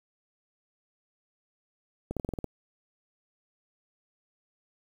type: clicks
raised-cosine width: 2 ms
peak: -19 dBFS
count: 8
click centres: 2.11 / 2.167 / 2.198 / 2.248 / 2.29 / 2.337 / 2.388 / 2.443 s
effects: 8-bit